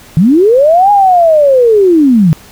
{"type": "linear two-way sweep", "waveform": "sine", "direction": "up then down", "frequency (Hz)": [146.83, 830.6, 146.83], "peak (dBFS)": -3, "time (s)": [0.17, 2.33], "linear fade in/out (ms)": 0, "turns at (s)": 0.91, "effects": ["pink hiss -37 dBFS RMS until 2.51 s"]}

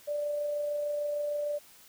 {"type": "tone with amplitude modulation", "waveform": "sine", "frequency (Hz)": 587.3, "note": "D5", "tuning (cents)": 0, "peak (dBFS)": -28, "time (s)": [0.07, 1.59], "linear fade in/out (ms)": 20, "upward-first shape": "sine", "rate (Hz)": 26.6, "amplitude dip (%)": 25, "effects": ["white hiss -56 dBFS RMS until 1.88 s"]}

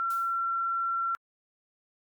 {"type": "tone", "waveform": "sine", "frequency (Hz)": 1359, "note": "F6", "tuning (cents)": -48, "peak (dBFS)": -26, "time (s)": [0, 1.15], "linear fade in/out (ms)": 0}
{"type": "noise with exponential decay", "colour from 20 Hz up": "blue", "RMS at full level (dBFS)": -42, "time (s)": [0.1, 0.47], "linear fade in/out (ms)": 5, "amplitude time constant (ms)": 80}
{"effects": ["MP3 96 kbps"]}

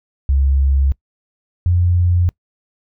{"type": "tone pair in turn", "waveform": "sine", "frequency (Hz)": [68.3, 88.21], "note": ["C#2", "F2"], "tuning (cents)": [-25, 18], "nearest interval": "major third", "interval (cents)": 443, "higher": "second", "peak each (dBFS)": -11, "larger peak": "neither", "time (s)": [[0.29, 0.92], [1.66, 2.29]], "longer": "neither", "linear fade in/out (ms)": 0, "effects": ["noise-tail reverb RT60 0.1 s tail -24 dB re dry"]}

